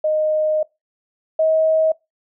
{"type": "tone pair in turn", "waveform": "sine", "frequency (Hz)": [618, 635.4], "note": ["D#5", "D#5"], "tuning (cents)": [-12, 36], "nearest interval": "unison", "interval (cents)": 48, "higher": "second", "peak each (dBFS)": [-15, -13], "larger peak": "second", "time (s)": [[0.04, 0.63], [1.39, 1.92]], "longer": "first", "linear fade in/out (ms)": 5, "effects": ["noise-tail reverb RT60 0.2 s tail -22 dB re dry"]}